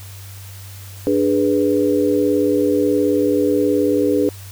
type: chord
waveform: sine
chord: G# diminished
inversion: second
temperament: equal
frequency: 293.7 / 415.3 / 493.9 Hz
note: D4 / G#4 / B4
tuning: 0 / 0 / 0 cents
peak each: -17 / -18 / -19 dBFS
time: 1.07-4.29 s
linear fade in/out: 0 ms
effects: added 97 Hz sine -34 dBFS peak until 4.51 s + white hiss -41 dBFS RMS until 4.51 s